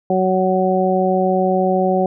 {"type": "harmonic tone", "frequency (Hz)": 186.5, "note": "F#3", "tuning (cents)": 14, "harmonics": [1, 2, 3, 4], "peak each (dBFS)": [-19, -19, -19, -19], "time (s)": [0.1, 2.06], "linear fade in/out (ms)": 2, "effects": []}